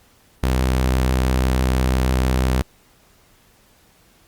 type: tone with vibrato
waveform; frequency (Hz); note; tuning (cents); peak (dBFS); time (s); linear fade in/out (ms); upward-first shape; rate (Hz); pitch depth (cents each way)
sawtooth; 64; C2; -38; -12; 0.43-2.62; 0; sine; 6.1; 10
effects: pink hiss -55 dBFS RMS until 4.27 s + Opus 48 kbps